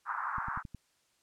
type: band-pass noise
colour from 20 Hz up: white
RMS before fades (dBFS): -36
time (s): 0.05-0.63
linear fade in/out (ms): 50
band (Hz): 900 to 1500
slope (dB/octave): 48
type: clicks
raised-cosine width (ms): 5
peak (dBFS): -30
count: 5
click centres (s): 0.383 / 0.484 / 0.575 / 0.652 / 0.747
effects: white hiss -72 dBFS RMS until 1.22 s + low-pass 9000 Hz 12 dB/octave